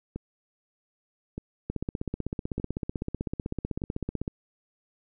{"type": "two click trains", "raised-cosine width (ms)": 3, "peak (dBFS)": [-17, -21], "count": [42, 4], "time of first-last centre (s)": [[1.7, 4.279], [0.16, 3.819]], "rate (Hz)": [15.9, 0.82], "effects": []}